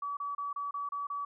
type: tone bursts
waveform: sine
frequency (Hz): 1143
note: D6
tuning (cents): -47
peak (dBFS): -33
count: 7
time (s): 0.02-1.25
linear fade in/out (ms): 5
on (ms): 150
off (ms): 30
effects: none